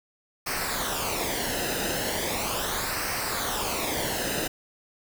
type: noise with flanger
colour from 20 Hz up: pink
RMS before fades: -29 dBFS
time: 0.46-4.48 s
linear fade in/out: 10 ms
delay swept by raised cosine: 0.28 to 0.9 ms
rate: 0.38 Hz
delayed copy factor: -0.65
effects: none